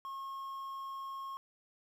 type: tone with quantisation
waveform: triangle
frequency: 1083 Hz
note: C#6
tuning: 41 cents flat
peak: -38 dBFS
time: 0.05-1.37 s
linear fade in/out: 0 ms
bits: 11
effects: none